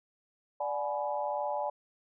sine chord, G# half-diminished seventh, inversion second, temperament equal with one note detuned, 587.3 / 740 / 842.7 / 987.8 Hz, D5 / F#5 / G#5 / B5, 0 / 0 / +25 / 0 cents, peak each -34 / -39 / -34 / -39 dBFS, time 0.6-1.7 s, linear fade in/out 5 ms, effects none

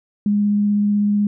sine tone with vibrato, 205.9 Hz, G#3, 15 cents flat, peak -14 dBFS, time 0.26-1.27 s, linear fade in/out 2 ms, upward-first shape sine, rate 16 Hz, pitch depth 8 cents each way, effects none

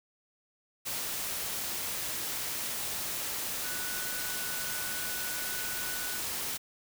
sine tone in noise, 1481 Hz, F#6, 1 cent sharp, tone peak -41 dBFS, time 3.63-6.2 s, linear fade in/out 20 ms, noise white, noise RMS -35 dBFS, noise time 0.85-6.58 s, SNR -9 dB, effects none

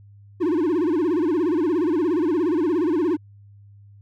triangle tone with vibrato, 329.6 Hz, E4, in tune, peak -16 dBFS, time 0.4-3.17 s, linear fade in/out 20 ms, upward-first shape sine, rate 17 Hz, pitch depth 200 cents each way, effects added 101 Hz sine -45 dBFS peak until 4.01 s

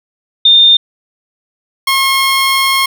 sine / 15% pulse tone pair in turn, 3625 / 1077.7 Hz, A#7 / C#6, -49 / -49 cents, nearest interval octave + major sixth, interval 2100 cents, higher first, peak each -3 dBFS, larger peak neither, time 0.45-0.77 / 1.87-2.86 s, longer second, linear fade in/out 5 ms, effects none

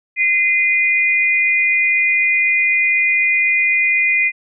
sine tone pair together, 2059 / 2449 Hz, C7 / D#7, -28 / -28 cents, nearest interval minor third, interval 300 cents, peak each -15 dBFS, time 0.16-4.32 s, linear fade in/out 50 ms, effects none

